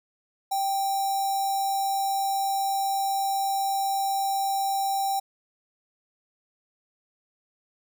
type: tone with notch filter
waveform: square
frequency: 784 Hz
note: G5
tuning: in tune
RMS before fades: -26 dBFS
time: 0.51-5.2 s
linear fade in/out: 10 ms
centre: 2200 Hz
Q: 0.51
effects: none